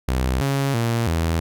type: tone with pitch steps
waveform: sawtooth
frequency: 64.1 / 138 / 116.4 / 82.3 Hz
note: C2 / C#3 / A#2 / E2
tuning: -35 / -7 / -2 / -2 cents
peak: -15 dBFS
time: 0.08-1.4 s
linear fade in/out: 5 ms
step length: 330 ms
effects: none